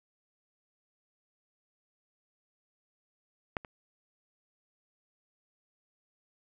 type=clicks; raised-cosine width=0.5 ms; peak=-16 / -30 dBFS; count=2; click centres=3.568 / 3.648 s; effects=none